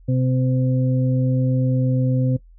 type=harmonic tone; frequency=128.5 Hz; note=C3; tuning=31 cents flat; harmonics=1 / 2 / 4; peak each=-17 / -23 / -29 dBFS; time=0.08-2.37 s; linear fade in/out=10 ms; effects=noise-tail reverb RT60 0.1 s tail -18 dB re dry + added 42 Hz sine -44 dBFS peak until 2.58 s